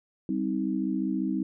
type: chord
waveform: sine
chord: C minor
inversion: second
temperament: equal with one note detuned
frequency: 196 / 261.6 / 316.4 Hz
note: G3 / C4 / Eb4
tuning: 0 / 0 / +29 cents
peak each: -30 dBFS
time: 0.29-1.43 s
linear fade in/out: 2 ms
effects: none